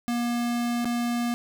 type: tone with dropouts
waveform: square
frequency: 238.6 Hz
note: A#3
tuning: 41 cents sharp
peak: -25 dBFS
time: 0.08-1.34 s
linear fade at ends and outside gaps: 0 ms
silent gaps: 0.846-0.855 s
effects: none